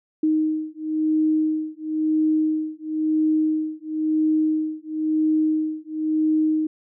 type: beating tone pair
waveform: sine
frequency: 311.1 / 312.08 Hz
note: D#4 / D#4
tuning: 0 / +5 cents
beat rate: 0.98 Hz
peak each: -22 dBFS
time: 0.23-6.67 s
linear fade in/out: 5 ms
effects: none